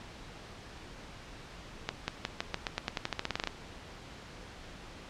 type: accelerating click train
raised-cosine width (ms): 0.2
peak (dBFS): -13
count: 18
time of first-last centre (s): 1.89-3.473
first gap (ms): 190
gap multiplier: 0.9
effects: pink hiss -48 dBFS RMS until 5.09 s + low-pass 5000 Hz 12 dB/octave